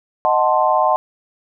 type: chord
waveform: sine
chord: D# diminished seventh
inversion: none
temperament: equal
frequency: 622.3 / 740 / 880 / 1046.5 Hz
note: D#5 / F#5 / A5 / C6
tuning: 0 / 0 / 0 / 0 cents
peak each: -18 dBFS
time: 0.25-0.96 s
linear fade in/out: 0 ms
effects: none